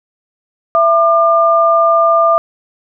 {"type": "tone pair together", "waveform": "sine", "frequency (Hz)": [666.3, 1200], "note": ["E5", "D6"], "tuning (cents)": [18, 37], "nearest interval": "minor seventh", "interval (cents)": 1019, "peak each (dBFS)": -10, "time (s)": [0.75, 2.38], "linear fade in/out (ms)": 0, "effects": []}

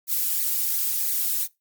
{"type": "noise with flanger", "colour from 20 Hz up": "violet", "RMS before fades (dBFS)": -24, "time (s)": [0.07, 1.48], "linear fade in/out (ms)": 50, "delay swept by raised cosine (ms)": [0.46, 3.56], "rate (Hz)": 2.9, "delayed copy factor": 0.75, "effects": ["noise-tail reverb RT60 0.2 s tail -21 dB re dry", "Opus 48 kbps"]}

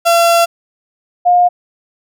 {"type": "tone pair in turn", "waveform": ["35% pulse", "sine"], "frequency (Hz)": [680, 711.5], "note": ["F5", "F5"], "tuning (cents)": [-46, 32], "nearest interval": "minor second", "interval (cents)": 78, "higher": "second", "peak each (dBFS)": -6, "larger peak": "neither", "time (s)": [[0.05, 0.46], [1.25, 1.49]], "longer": "first", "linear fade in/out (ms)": 20, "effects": []}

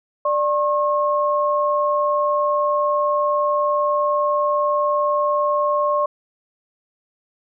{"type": "tone pair together", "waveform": "sine", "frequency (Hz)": [590.4, 1081], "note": ["D5", "C#6"], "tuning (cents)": [9, -44], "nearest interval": "minor seventh", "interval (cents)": 1047, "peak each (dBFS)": -19, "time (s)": [0.25, 6.06], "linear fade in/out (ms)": 5, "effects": []}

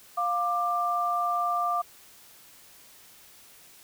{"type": "tone pair together", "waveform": "sine", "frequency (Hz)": [703, 1184.9], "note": ["F5", "D6"], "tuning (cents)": [11, 15], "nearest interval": "major sixth", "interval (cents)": 904, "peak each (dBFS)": [-28, -26], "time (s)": [0.17, 1.82], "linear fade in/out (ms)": 10, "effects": ["white hiss -53 dBFS RMS until 3.83 s"]}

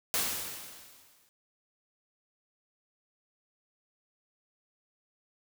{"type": "noise with exponential decay", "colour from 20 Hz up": "white", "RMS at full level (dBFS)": -28, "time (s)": [0.14, 1.29], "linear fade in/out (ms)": 0, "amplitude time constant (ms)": 250, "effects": []}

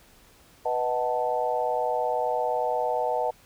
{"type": "chord", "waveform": "sine", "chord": "B dominant seventh", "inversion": "none", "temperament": "equal", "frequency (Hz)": [493.9, 622.3, 740, 880], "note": ["B4", "D#5", "F#5", "A5"], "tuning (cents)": [0, 0, 0, 0], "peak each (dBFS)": -29, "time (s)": [0.65, 3.31], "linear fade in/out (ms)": 10, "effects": ["pink hiss -56 dBFS RMS until 3.45 s"]}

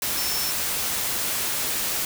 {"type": "tone in noise", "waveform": "sine", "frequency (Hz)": 5400, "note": "E8", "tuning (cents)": 41, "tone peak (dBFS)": -29, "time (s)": [0.17, 0.51], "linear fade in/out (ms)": 2, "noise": "white", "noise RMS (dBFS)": -26, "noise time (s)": [0.02, 2.05], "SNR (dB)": -6, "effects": []}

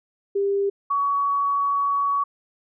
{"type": "tone pair in turn", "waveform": "sine", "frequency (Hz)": [398.3, 1126.6], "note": ["G4", "C#6"], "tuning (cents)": [28, 28], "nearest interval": "octave + tritone", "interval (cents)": 1800, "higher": "second", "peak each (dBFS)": -19, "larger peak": "neither", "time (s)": [[0.35, 0.7], [0.9, 2.24]], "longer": "second", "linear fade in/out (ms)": 10, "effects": []}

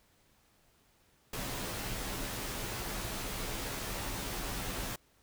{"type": "noise with comb filter", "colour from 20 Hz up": "pink", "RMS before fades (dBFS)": -38, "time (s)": [1.33, 4.96], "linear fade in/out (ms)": 5, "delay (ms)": 13, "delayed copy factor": -0.65, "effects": ["pink hiss -68 dBFS RMS until 5.22 s"]}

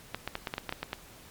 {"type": "clicks", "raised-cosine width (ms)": 0.3, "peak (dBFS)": -16, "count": 10, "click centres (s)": [0.146, 0.276, 0.354, 0.472, 0.539, 0.581, 0.693, 0.725, 0.83, 0.931], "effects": ["pink hiss -52 dBFS RMS until 1.3 s", "MP3 96 kbps"]}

